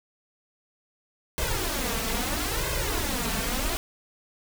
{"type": "noise with flanger", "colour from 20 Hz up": "pink", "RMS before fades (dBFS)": -28, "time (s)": [1.38, 3.77], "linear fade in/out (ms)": 0, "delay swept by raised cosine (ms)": [1.9, 4.5], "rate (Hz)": 0.76, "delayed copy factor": 0.95, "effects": []}